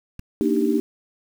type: click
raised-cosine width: 5 ms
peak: -23 dBFS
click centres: 0.194 s
type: chord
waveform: sine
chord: Eb major seventh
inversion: second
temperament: equal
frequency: 233.1 / 293.7 / 311.1 / 392 Hz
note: Bb3 / D4 / Eb4 / G4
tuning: 0 / 0 / 0 / 0 cents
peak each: -23 dBFS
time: 0.41-0.8 s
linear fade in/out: 0 ms
effects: 7-bit